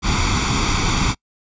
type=noise with comb filter; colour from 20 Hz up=pink; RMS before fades=-18 dBFS; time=0.02-1.15 s; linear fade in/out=50 ms; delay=0.86 ms; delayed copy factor=+0.75; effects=noise-tail reverb RT60 0.1 s tail -26 dB re dry + resampled to 16000 Hz